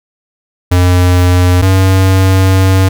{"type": "tone pair in turn", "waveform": "square", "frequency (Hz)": [89.8, 94.92], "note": ["F2", "F#2"], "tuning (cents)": [49, 45], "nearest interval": "minor second", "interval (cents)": 96, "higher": "second", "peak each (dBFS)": -6, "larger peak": "neither", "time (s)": [[0.71, 1.62], [1.62, 2.89]], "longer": "second", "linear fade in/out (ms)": 10, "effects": []}